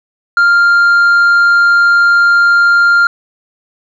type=tone with tanh clipping; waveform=sine; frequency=1396.9 Hz; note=F6; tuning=in tune; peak=-6 dBFS; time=0.37-3.07 s; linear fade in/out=2 ms; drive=3 dB; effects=none